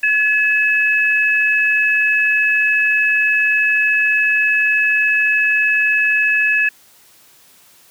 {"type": "tone pair together", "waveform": "sine", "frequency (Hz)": [1702.6, 2586], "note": ["G#6", "E7"], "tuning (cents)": [43, -34], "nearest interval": "perfect fifth", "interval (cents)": 723, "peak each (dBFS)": -15, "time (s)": [0.03, 6.69], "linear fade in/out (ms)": 5, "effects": ["white hiss -49 dBFS RMS until 7.9 s", "high-pass 60 Hz 12 dB/octave"]}